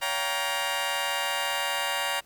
15% pulse chord, G half-diminished seventh, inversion second, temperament just, 564.5 / 705.6 / 784 / 940.8 Hz, Db5 / F5 / G5 / Bb5, +31 / +18 / 0 / +16 cents, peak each -27 / -29 / -27 / -24 dBFS, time 0.01-2.21 s, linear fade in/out 20 ms, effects pink hiss -59 dBFS RMS until 2.25 s

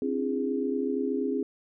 sine tone cluster, 265.3 / 293.6 / 338 / 411.8 Hz, C4 / D4 / E4 / G#4, +24 / 0 / +43 / -15 cents, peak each -29 / -36 / -34 / -30 dBFS, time 0.02-1.43 s, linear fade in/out 2 ms, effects none

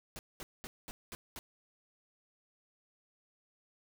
pink noise bursts, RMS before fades -45 dBFS, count 6, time 0.16-1.39 s, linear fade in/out 0 ms, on 30 ms, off 210 ms, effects none

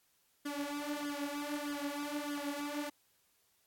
sawtooth tone with flanger, 290.2 Hz, D4, 21 cents flat, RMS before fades -39 dBFS, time 0.45-2.9 s, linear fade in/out 10 ms, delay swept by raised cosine 0.6 to 6.1 ms, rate 1.6 Hz, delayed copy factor +0.8, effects white hiss -73 dBFS RMS until 3.66 s + AAC 64 kbps

